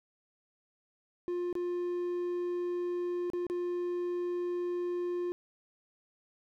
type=tone with dropouts; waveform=triangle; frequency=353 Hz; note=F4; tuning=19 cents sharp; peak=-29 dBFS; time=1.28-5.32 s; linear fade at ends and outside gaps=0 ms; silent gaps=1.528-1.553 / 3.301-3.334 / 3.467-3.499 s; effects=none